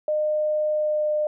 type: tone with pitch glide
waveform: sine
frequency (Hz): 609 to 604.4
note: D#5 to D5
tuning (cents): -37 to +50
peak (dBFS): -20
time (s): 0.08-1.27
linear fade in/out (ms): 2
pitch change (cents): -13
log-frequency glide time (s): 0.72-1.12
effects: none